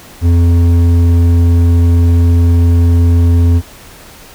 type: tone with hard clipping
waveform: sine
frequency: 85.5 Hz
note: F2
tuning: 36 cents flat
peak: -7 dBFS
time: 0.21-3.62 s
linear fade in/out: 50 ms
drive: 8 dB
effects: pink hiss -36 dBFS RMS until 4.34 s